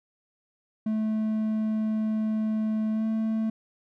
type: tone with pitch glide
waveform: triangle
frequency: 217.4 to 220.9 Hz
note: A3 to A3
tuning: -21 to +7 cents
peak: -22 dBFS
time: 0.86-3.5 s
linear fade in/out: 5 ms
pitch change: +28 cents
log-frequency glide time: 2.92-3.05 s
effects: none